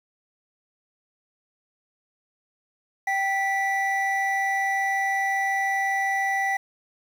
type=tone pair together; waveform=triangle; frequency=780 / 1965.5 Hz; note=G5 / B6; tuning=-9 / -9 cents; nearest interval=octave + major third; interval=1600 cents; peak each=-23 dBFS; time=3.07-6.57 s; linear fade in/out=5 ms; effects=8-bit